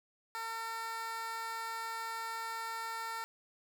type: tone with high-pass filter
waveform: 15% pulse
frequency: 453 Hz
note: A#4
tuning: 50 cents flat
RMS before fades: -40 dBFS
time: 0.35-3.24 s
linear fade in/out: 0 ms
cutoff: 1000 Hz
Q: 1.5
effects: none